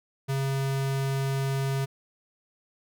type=tone; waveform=square; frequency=135.9 Hz; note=C#3; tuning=34 cents flat; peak=-26 dBFS; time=0.28-1.86 s; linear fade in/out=20 ms; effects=none